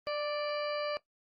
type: harmonic tone with a mistuned harmonic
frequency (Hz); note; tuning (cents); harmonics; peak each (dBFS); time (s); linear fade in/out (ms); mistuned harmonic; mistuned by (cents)
587.3; D5; 0; 1 / 2 / 3 / 4 / 5 / 7 / 8; -33 / -39 / -46 / -45 / -48 / -52 / -45; 0.07-0.97; 0; 1; +16
effects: noise-tail reverb RT60 0.1 s tail -17 dB re dry + Opus 24 kbps